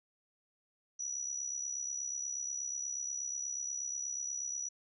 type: tone with amplitude modulation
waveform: sine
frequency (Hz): 5870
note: F#8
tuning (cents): -15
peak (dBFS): -33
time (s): 0.99-4.69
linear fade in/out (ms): 10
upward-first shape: sine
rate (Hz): 68.3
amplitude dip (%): 65
effects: none